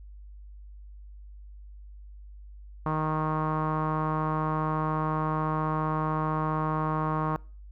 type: tone with low-pass filter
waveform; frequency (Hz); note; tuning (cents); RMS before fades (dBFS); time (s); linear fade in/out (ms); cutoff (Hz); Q
sawtooth; 155.7; D#3; +2; -28; 2.86-7.36; 0; 1100; 4.9
effects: noise-tail reverb RT60 0.4 s tail -25 dB re dry + added 50 Hz sine -43 dBFS peak until 7.71 s

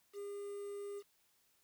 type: tone with quantisation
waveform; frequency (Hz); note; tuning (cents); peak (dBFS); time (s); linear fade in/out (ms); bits
triangle; 404.9; G#4; -44; -40; 0.13-1.03; 50; 10
effects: white hiss -74 dBFS RMS until 1.63 s

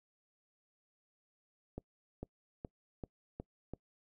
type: accelerating click train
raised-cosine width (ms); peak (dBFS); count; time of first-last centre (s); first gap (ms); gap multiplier
2; -28; 6; 1.78-3.736; 450; 0.93
effects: noise-tail reverb RT60 0.1 s tail -24 dB re dry

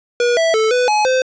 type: tone with pitch steps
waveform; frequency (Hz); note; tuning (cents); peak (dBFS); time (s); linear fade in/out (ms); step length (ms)
square; 482.1 / 657 / 438.8 / 496.5 / 846 / 516; B4 / E5 / A4 / B4 / G#5 / C5; -42 / -6 / -5 / +9 / +32 / -24; -13; 0.2-1.22; 2; 170
effects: resampled to 16000 Hz + 8-bit

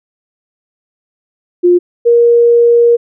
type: tone pair in turn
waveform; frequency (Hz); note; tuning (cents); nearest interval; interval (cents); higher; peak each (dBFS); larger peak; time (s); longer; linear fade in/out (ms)
sine; 353.6 / 472; F4 / A#4; +22 / +22; perfect fourth; 500; second; -4; neither; 1.63-1.79 / 2.05-2.97; second; 20
effects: none

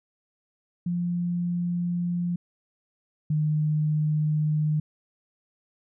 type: tone pair in turn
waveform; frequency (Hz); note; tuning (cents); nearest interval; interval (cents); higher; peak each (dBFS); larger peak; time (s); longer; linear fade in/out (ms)
sine; 174.61 / 152.6; F3 / D#3; 0 / -33; major second; 233; first; -24 / -21; second; 0.86-2.36 / 3.3-4.8; neither; 5
effects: none

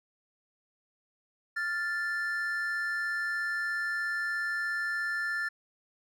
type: tone pair together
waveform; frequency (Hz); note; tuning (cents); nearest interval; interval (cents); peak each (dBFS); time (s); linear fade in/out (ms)
triangle; 1396.9 / 1760; F6 / A6; 0 / 0; major third; 400; -33 / -29; 1.56-5.49; 10
effects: none

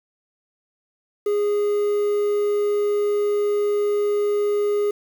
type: tone with quantisation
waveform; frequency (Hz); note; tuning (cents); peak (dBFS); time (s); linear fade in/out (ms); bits
triangle; 412.6; G#4; -11; -16; 1.26-4.91; 5; 7
effects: none

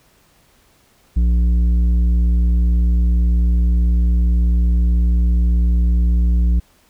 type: tone with tanh clipping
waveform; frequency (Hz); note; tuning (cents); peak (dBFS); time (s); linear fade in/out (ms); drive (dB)
sine; 59.1; A#1; +24; -13; 1.16-6.6; 10; 8
effects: pink hiss -55 dBFS RMS until 6.89 s

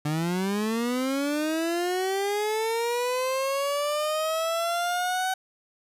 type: linear sweep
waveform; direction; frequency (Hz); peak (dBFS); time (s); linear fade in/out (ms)
30% pulse; up; 146.83 to 757; -22; 0.05-5.34; 5
effects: resampled to 32000 Hz + 10-bit

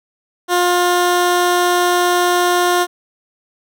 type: tone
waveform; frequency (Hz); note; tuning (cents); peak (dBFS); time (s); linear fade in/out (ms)
15% pulse; 354.8; F4; +27; -6; 0.48-2.87; 50
effects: none

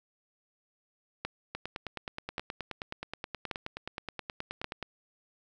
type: two click trains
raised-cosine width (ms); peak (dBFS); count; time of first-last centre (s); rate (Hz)
0.3; -17 / -20; 4 / 32; 1.25-4.644 / 1.55-4.827; 0.884 / 9.46
effects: none

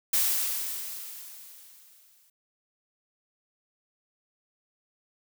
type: noise with exponential decay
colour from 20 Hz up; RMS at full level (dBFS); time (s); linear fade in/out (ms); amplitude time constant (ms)
blue; -23; 0.13-2.3; 5; 470
effects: none

